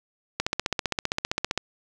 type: click train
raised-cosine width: 0.2 ms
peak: -7 dBFS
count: 19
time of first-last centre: 0.4-1.576 s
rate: 15.3 Hz
effects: none